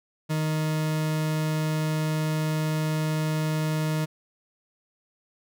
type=tone; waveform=40% pulse; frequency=155.56 Hz; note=D#3; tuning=in tune; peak=-23 dBFS; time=0.29-4.06 s; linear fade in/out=20 ms; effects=none